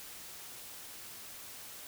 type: silence
effects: white hiss -48 dBFS RMS until 1.87 s